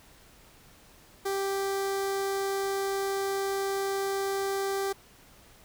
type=tone with notch filter; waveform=sawtooth; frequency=392 Hz; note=G4; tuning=in tune; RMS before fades=-30 dBFS; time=1.25-4.93 s; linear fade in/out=10 ms; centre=2700 Hz; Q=2; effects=pink hiss -56 dBFS RMS until 5.64 s